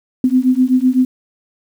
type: beating tone pair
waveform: sine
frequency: 251.7 / 259.6 Hz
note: B3 / C4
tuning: +33 / -13 cents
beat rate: 7.9 Hz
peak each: -13 dBFS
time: 0.24-1.05 s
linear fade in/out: 2 ms
effects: 7-bit